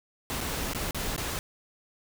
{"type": "noise with dropouts", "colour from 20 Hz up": "pink", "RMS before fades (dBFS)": -32, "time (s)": [0.3, 1.39], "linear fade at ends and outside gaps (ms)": 0, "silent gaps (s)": [[0.405, 0.411], [0.734, 0.748], [0.909, 0.946], [1.163, 1.179]], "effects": []}